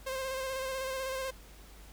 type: tone with vibrato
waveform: sawtooth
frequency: 527 Hz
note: C5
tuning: 12 cents sharp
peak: -30 dBFS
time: 0.06-1.31 s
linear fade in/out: 10 ms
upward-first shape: square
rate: 16 Hz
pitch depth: 23 cents each way
effects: added 50 Hz sine -51 dBFS peak until 1.92 s + pink hiss -56 dBFS RMS until 1.92 s